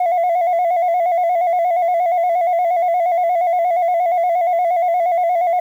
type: tone with vibrato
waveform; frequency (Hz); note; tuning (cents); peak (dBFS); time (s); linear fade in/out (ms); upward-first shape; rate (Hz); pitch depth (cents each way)
sine; 698.5; F5; 0; -11; 0-5.6; 5; square; 8.5; 61
effects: tanh soft clip ceiling -12 dBFS + 8-bit